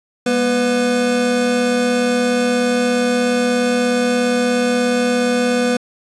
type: tone cluster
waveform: square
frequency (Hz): 204.1 / 241 / 497.6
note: G#3 / B3 / B4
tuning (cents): -30 / -42 / +13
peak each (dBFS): -27 / -18 / -18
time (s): 0.26-5.77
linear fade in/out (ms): 5
effects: resampled to 22050 Hz + 8-bit